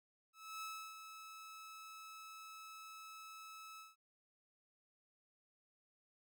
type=tone with ADSR envelope; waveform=sawtooth; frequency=1301 Hz; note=E6; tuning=23 cents flat; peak=-40 dBFS; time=0.33-3.96 s; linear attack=290 ms; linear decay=320 ms; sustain=-8 dB; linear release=170 ms; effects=none